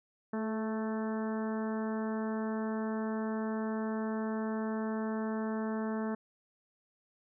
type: harmonic tone with a mistuned harmonic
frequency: 220 Hz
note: A3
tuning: in tune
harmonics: 1 / 2 / 3 / 4 / 5 / 6 / 7 / 8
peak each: -33 / -39 / -43 / -45 / -47 / -49 / -50 / -51 dBFS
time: 0.33-6.15 s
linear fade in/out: 5 ms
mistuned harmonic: 2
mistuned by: -23 cents
effects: none